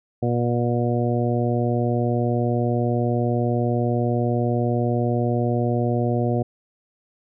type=harmonic tone; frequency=120 Hz; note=B2; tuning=49 cents flat; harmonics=1 / 2 / 3 / 4 / 5 / 6; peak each=-22 / -25 / -27 / -28 / -29 / -30 dBFS; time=0.22-6.43 s; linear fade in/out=10 ms; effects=none